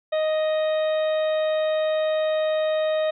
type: harmonic tone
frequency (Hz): 623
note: D#5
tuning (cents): +2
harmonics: 1 / 2 / 3 / 4 / 5 / 6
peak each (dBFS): -20 / -36 / -36 / -42 / -44 / -38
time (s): 0.12-3.11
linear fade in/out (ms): 10
effects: none